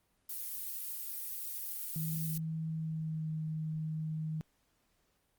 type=noise; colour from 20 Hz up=violet; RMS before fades=-40 dBFS; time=0.29-2.38 s; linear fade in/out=5 ms
type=tone with pitch glide; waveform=sine; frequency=160 to 156.89 Hz; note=D#3 to D#3; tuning=+49 to +15 cents; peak=-34 dBFS; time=1.96-4.41 s; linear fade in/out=0 ms; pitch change=-34 cents; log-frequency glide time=2.7-3.33 s
effects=pink hiss -75 dBFS RMS until 5.38 s + Opus 32 kbps